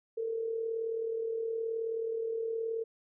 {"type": "tone with amplitude modulation", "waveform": "sine", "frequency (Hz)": 452.7, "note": "A4", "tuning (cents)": 49, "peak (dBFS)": -29, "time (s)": [0.17, 2.84], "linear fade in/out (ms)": 10, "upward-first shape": "sine", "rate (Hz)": 39, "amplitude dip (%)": 50, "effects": []}